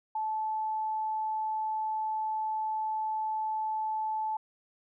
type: tone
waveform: sine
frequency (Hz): 870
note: A5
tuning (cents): -20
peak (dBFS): -29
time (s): 0.15-4.37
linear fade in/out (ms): 5
effects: none